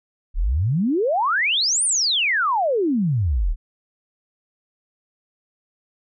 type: exponential two-way sweep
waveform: sine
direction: up then down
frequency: 32.65 to 9640 to 32.65 Hz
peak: -17 dBFS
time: 0.34-3.56 s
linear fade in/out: 50 ms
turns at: 1.84 s
effects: none